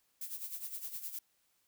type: noise with tremolo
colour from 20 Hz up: violet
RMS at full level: -40 dBFS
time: 0.21-1.19 s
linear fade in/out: 5 ms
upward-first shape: sine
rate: 9.7 Hz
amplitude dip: 70%
effects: white hiss -75 dBFS RMS until 1.67 s